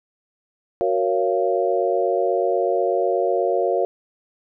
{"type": "chord", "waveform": "sine", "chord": "Gb major seventh", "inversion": "none", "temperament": "equal with one note detuned", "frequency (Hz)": [370, 466.2, 554.4, 688.8], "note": ["Gb4", "Bb4", "Db5", "F5"], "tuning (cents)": [0, 0, 0, -24], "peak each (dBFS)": -23, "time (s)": [0.81, 3.85], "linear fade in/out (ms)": 0, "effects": []}